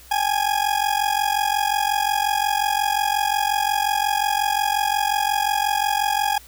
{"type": "ring-modulated tone", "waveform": "40% pulse", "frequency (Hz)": 826, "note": "G#5", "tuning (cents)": -10, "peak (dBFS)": -15, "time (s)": [0.11, 6.38], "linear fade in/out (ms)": 2, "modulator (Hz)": 22.8, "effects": ["added 60 Hz sine -48 dBFS peak until 6.47 s", "white hiss -47 dBFS RMS until 6.47 s"]}